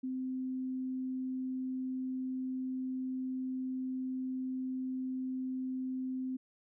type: tone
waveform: sine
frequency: 258.6 Hz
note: C4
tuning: 20 cents flat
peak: -34 dBFS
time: 0.03-6.37 s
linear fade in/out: 10 ms
effects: none